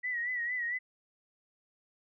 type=tone with vibrato; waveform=sine; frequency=1940 Hz; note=B6; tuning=31 cents flat; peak=-31 dBFS; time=0.03-0.79 s; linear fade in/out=20 ms; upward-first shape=sine; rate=4.4 Hz; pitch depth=67 cents each way; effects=none